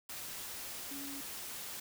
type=tone in noise; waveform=sine; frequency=279.8 Hz; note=C#4; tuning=16 cents sharp; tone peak=-45 dBFS; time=0.91-1.21 s; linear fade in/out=5 ms; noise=white; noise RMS=-44 dBFS; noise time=0.09-1.8 s; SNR=-4 dB; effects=none